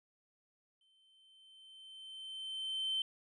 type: tone with exponential growth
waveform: triangle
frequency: 3091 Hz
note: G7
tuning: 25 cents flat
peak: -29 dBFS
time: 0.81-3.02 s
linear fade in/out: 2 ms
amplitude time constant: 480 ms
effects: tanh soft clip ceiling -28 dBFS + resampled to 24000 Hz